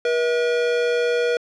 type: tone pair together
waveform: square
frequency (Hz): 480.5 / 644.5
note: B4 / E5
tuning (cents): -48 / -39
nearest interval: perfect fourth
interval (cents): 509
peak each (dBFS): -19 / -29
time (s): 0.05-1.37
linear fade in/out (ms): 2
effects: low-pass 4000 Hz 12 dB/octave